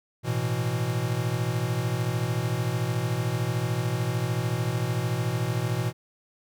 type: chord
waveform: square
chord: A suspended second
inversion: none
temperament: equal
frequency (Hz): 110 / 123.47 / 164.81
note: A2 / B2 / E3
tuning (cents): 0 / 0 / 0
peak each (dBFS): -31 / -28 / -33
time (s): 0.23-5.93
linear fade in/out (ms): 50
effects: none

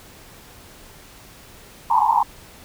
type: band-pass noise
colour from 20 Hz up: white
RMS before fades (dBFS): -17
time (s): 1.9-2.23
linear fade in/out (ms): 5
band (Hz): 850 to 1000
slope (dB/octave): 96
effects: pink hiss -45 dBFS RMS until 2.64 s

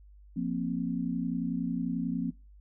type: chord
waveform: sine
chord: F suspended fourth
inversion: none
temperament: equal with one note detuned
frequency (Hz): 174.61 / 233.1 / 264.2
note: F3 / Bb3 / C4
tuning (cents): 0 / 0 / +17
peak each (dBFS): -33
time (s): 0.36-2.31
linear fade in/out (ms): 10
effects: noise-tail reverb RT60 0.3 s tail -24 dB re dry + added 50 Hz sine -51 dBFS peak until 2.6 s

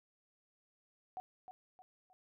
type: tone with echo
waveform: sine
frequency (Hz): 746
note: F#5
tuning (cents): +14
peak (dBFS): -40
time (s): 1.17-1.2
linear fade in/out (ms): 0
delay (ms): 310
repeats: 3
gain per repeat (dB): -8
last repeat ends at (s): 2.13
effects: none

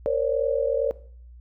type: tone cluster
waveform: sine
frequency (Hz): 463.4 / 532 / 574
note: A#4 / C5 / D5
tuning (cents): -10 / +29 / -40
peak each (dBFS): -25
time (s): 0.06-0.91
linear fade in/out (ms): 0
effects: noise-tail reverb RT60 0.5 s tail -18 dB re dry + added 60 Hz sine -43 dBFS peak until 1.4 s

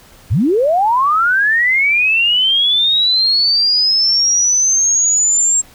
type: linear sweep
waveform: sine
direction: up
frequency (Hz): 68.6 to 7520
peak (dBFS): -10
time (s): 0.3-5.62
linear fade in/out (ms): 20
effects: pink hiss -44 dBFS RMS until 5.74 s

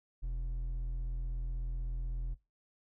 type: tone with hard clipping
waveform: triangle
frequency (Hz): 41.89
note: E1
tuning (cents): +29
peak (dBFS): -35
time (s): 0.22-2.35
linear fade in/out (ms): 20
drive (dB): 8
effects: noise-tail reverb RT60 0.2 s tail -17 dB re dry

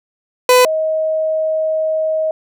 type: tone pair in turn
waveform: 30% pulse / sine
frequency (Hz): 501 / 631.2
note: B4 / D#5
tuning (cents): +25 / +25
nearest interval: major third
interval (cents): 400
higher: second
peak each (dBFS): -4 / -14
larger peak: first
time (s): 0.49-0.65 / 0.65-2.31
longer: second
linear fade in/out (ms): 2
effects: none

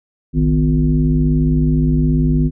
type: tone with frequency modulation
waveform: sine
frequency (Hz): 155.56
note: D#3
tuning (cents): 0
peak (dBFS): -11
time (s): 0.33-2.51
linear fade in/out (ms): 50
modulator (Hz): 97.3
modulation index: 1.2
effects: none

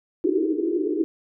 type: band-pass noise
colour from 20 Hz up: pink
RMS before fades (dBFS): -23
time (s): 0.24-1.04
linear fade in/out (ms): 0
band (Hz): 300 to 420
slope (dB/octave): 96
effects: none

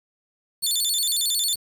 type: tone with vibrato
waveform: 20% pulse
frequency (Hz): 3951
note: B7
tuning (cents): 0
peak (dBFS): -15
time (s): 0.62-1.56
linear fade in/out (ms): 20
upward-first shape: square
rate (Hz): 11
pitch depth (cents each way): 190
effects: 7-bit

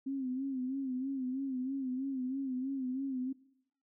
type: tone with vibrato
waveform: sine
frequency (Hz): 263.2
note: C4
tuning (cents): +10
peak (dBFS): -33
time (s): 0.06-3.33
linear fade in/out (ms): 10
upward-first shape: sine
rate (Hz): 3.1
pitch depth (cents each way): 76
effects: noise-tail reverb RT60 0.7 s tail -19 dB re dry

